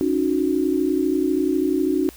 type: tone cluster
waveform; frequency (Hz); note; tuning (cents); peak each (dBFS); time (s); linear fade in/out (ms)
sine; 278.7 / 310.9 / 366.8; C#4 / D#4 / F#4; +9 / -1 / -15; -22; 0.01-2.09; 0
effects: added 60 Hz sine -46 dBFS peak until 2.16 s + white hiss -46 dBFS RMS until 2.16 s